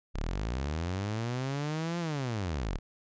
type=linear two-way sweep; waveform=sawtooth; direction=up then down; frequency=31.15 to 174.61 to 31.15 Hz; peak=-27 dBFS; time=0.14-2.79 s; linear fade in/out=20 ms; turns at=1.99 s; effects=resampled to 16000 Hz